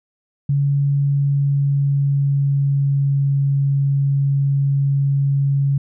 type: tone with pitch glide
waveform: sine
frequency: 141 to 139.14 Hz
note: C#3 to C#3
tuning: +30 to +7 cents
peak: -14 dBFS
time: 0.49-5.78 s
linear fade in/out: 5 ms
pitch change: -23 cents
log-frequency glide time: 0.93-3.38 s
effects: none